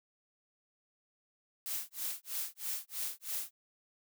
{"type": "noise with tremolo", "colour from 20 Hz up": "blue", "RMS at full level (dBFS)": -36, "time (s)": [1.66, 3.51], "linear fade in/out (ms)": 0, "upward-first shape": "sine", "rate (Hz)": 3.1, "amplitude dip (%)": 100, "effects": []}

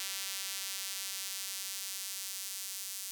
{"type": "tone with high-pass filter sweep", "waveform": "sawtooth", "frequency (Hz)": 194.2, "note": "G3", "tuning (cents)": -16, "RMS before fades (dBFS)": -40, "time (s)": [0, 3.11], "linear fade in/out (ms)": 0, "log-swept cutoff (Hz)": [3600, 6300], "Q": 0.71, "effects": []}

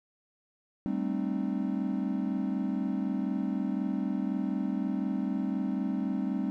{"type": "chord", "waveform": "triangle", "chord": "A half-diminished seventh", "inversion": "third", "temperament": "equal with one note detuned", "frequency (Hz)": [196, 220, 261.6, 303.5], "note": ["G3", "A3", "C4", "Eb4"], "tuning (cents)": [0, 0, 0, -43], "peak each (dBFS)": [-30, -34, -31, -34], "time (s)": [0.86, 6.5], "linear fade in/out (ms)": 0, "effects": []}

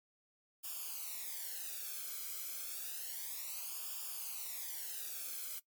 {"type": "noise with flanger", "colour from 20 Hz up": "blue", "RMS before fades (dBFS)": -43, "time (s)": [0.63, 5.6], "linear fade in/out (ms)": 20, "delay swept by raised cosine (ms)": [0.49, 1.1], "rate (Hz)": 0.3, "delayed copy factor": -0.85, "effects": ["noise-tail reverb RT60 0.1 s tail -18 dB re dry", "MP3 96 kbps"]}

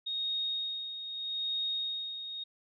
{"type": "tone with tremolo", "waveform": "sine", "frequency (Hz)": 3729, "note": "A#7", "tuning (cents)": 0, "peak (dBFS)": -30, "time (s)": [0.06, 2.44], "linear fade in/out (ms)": 10, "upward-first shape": "sine", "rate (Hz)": 0.8, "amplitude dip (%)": 60, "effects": []}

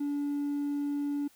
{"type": "tone", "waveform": "triangle", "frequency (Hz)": 287.5, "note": "D4", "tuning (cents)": -37, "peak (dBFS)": -26, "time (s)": [0, 1.28], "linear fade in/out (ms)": 10, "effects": ["tanh soft clip ceiling -24 dBFS", "white hiss -62 dBFS RMS until 1.35 s"]}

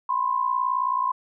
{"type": "tone pair together", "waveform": "sine", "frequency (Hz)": [1000, 1058.9], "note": ["B5", "C6"], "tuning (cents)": [21, 20], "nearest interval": "minor second", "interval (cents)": 99, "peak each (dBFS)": [-24, -24], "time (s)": [0.09, 1.12], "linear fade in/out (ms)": 5, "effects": []}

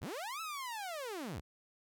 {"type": "linear two-way sweep", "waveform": "sawtooth", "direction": "up then down", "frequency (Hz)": [42.76, 1329, 42.76], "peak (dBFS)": -36, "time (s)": [0.01, 1.41], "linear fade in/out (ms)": 20, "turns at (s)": 0.41, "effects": []}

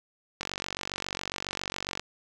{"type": "click train", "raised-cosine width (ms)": 0.2, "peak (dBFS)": -14, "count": 76, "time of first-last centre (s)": [0.41, 1.996], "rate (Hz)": 47.3, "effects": []}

